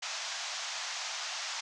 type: band-pass noise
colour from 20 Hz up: white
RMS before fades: -38 dBFS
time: 0.02-1.61 s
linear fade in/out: 10 ms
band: 630 to 6700 Hz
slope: 48 dB/octave
effects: none